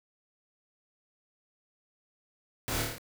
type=noise with echo; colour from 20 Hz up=pink; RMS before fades=-34 dBFS; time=2.68-2.82 s; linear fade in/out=0 ms; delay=27 ms; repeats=6; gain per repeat=-2 dB; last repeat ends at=2.982 s; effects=none